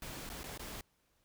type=noise with dropouts; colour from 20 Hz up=pink; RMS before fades=-45 dBFS; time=0.02-0.81 s; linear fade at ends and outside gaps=2 ms; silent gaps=0.292-0.299 / 0.433-0.44 / 0.577-0.594 s; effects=pink hiss -75 dBFS RMS until 1.24 s